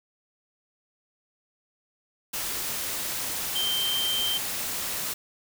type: tone in noise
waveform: sine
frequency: 3136 Hz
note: G7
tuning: in tune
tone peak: -25 dBFS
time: 3.55-4.38 s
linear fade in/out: 10 ms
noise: white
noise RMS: -31 dBFS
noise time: 2.33-5.14 s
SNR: +3 dB
effects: none

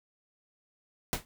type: noise with exponential decay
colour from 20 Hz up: pink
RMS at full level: -26 dBFS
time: 1.13-1.25 s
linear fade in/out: 0 ms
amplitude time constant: 26 ms
effects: none

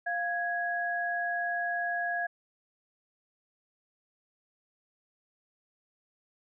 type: tone pair together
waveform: sine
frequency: 698.5 / 1661.3 Hz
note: F5 / G#6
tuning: 0 / 0 cents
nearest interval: octave + minor third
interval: 1500 cents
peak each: -32 / -31 dBFS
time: 0.06-2.27 s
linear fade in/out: 10 ms
effects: none

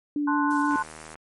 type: tone with vibrato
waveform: sine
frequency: 290.7 Hz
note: D4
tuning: 18 cents flat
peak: -23 dBFS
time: 0.16-0.76 s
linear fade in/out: 2 ms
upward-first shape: triangle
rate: 6.3 Hz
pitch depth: 19 cents each way
type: chord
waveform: sine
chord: F# diminished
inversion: first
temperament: equal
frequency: 880 / 1046.5 / 1480 Hz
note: A5 / C6 / F#6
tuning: 0 / 0 / 0 cents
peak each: -28 / -26 / -29 dBFS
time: 0.27-0.83 s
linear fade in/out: 10 ms
type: noise with tremolo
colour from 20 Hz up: violet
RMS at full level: -38 dBFS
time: 0.5-1.15 s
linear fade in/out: 10 ms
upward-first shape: sine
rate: 20 Hz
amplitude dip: 25%
type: click train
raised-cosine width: 0.5 ms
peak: -26 dBFS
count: 36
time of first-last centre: 0.71-1.155 s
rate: 78.6 Hz
effects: low-pass 9000 Hz 12 dB/octave + MP3 48 kbps

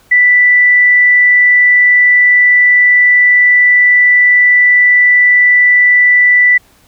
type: tone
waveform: sine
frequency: 1975.5 Hz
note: B6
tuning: in tune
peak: -4 dBFS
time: 0.11-6.58 s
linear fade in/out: 10 ms
effects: pink hiss -48 dBFS RMS until 6.87 s

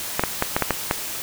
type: clicks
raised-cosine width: 0.5 ms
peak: -3 dBFS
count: 7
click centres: 0.195 / 0.237 / 0.424 / 0.565 / 0.623 / 0.707 / 0.911 s
effects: white hiss -30 dBFS RMS until 1.22 s

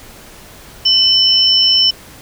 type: tone pair together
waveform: sine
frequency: 2999 / 5344 Hz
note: F#7 / E8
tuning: +23 / +23 cents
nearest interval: minor seventh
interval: 1000 cents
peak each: -11 dBFS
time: 0.85-1.91 s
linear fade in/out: 10 ms
effects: pink hiss -38 dBFS RMS until 2.21 s

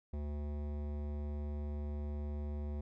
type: tone with hard clipping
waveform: sine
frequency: 73.42 Hz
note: D2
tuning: in tune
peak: -39 dBFS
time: 0.13-2.81 s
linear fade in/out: 5 ms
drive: 16 dB
effects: none

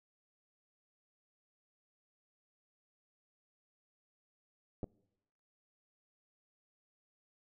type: clicks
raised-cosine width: 2 ms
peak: -27 dBFS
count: 2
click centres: 4.832 / 4.842 s
effects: noise-tail reverb RT60 0.9 s tail -25 dB re dry

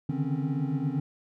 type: tone cluster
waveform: triangle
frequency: 140.2 / 149.2 / 157 / 259.6 / 275.9 Hz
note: C#3 / D3 / D#3 / C4 / C#4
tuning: +20 / +28 / +16 / -13 / -8 cents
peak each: -31 dBFS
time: 0.09-1 s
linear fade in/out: 5 ms
effects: none

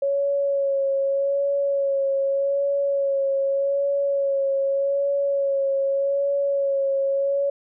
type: tone with vibrato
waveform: sine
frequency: 554.4 Hz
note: C#5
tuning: in tune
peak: -19 dBFS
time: 0.02-7.5 s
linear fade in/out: 5 ms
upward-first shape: sine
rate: 0.83 Hz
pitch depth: 24 cents each way
effects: none

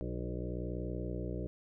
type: harmonic tone with a mistuned harmonic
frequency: 60.7 Hz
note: B1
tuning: 29 cents flat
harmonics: 1 / 2 / 3 / 5 / 6 / 7 / 8 / 9 / 10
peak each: -40 / -42 / -43 / -44 / -45 / -47 / -48 / -51 / -50 dBFS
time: 0.01-1.47 s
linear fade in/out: 0 ms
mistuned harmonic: 8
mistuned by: +19 cents
effects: none

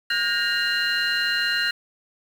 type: tone cluster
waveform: sine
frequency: 1433 / 1604 / 1858 / 2820 / 4126 Hz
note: F6 / G6 / A#6 / F7 / C8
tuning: +44 / +39 / -6 / +16 / -25 cents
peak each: -26 dBFS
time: 0.1-1.71 s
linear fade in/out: 5 ms
effects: tanh soft clip ceiling -14 dBFS + 7-bit

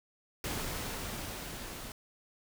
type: noise with level ramp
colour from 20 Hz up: pink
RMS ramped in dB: -36 to -44 dBFS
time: 0.44-1.92 s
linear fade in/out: 2 ms
effects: none

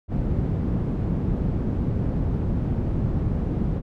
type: low-pass noise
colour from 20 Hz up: white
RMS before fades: -24 dBFS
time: 0.08-3.82 s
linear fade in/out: 50 ms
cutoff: 170 Hz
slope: 12 dB/octave
effects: none

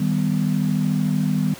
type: chord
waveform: sine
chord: Eb augmented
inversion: none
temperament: equal with one note detuned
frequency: 155.56 / 196 / 249.2 Hz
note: Eb3 / G3 / B3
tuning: 0 / 0 / +16 cents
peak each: -21 / -21 / -24 dBFS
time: 0-1.54 s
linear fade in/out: 5 ms
effects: pink hiss -39 dBFS RMS until 1.59 s + high-pass 100 Hz 12 dB/octave

